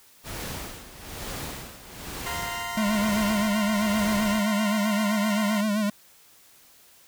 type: noise with tremolo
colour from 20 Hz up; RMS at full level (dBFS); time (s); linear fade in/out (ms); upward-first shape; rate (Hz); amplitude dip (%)
pink; -34; 0.23-4.44; 50; sine; 1.1; 75
type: chord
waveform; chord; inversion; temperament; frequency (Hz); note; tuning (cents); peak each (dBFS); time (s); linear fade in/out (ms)
20% pulse; F suspended fourth; none; equal with one note detuned; 698.5 / 932.3 / 1036.3; F5 / Bb5 / C6; 0 / 0 / -17; -30; 2.26-5.61; 5
type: tone with vibrato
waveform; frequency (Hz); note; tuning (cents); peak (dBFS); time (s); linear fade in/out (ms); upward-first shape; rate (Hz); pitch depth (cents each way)
square; 209.8; G#3; +18; -23; 2.77-5.9; 5; sine; 7.7; 71
effects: white hiss -55 dBFS RMS until 7.07 s